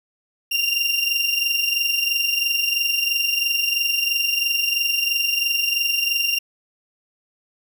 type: tone pair together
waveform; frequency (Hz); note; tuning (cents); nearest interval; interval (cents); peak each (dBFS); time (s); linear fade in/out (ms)
30% pulse; 2771 / 2794; F7 / F7; -14 / 0; unison; 14; -19; 0.51-6.39; 10
effects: none